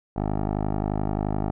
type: tone with low-pass filter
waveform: 10% pulse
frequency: 51.5 Hz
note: G#1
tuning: 14 cents flat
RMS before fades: -26 dBFS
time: 0.16-1.51 s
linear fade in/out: 5 ms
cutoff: 790 Hz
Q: 1.6
effects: none